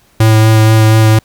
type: tone with vibrato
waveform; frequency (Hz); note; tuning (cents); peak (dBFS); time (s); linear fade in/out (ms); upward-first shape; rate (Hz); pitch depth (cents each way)
square; 110; A2; 0; -5; 0.2-1.19; 5; sine; 4.2; 12
effects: pink hiss -50 dBFS RMS until 1.24 s